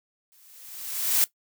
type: noise with exponential growth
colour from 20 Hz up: blue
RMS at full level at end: -19 dBFS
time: 0.32-1.24 s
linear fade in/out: 0 ms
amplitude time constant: 200 ms
effects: noise-tail reverb RT60 0.1 s tail -17 dB re dry